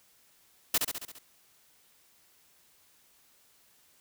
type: noise with echo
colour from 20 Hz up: white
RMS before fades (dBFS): -25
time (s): 0.74-0.78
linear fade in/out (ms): 5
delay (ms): 68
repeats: 6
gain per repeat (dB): -4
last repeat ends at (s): 1.188
effects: white hiss -64 dBFS RMS until 4 s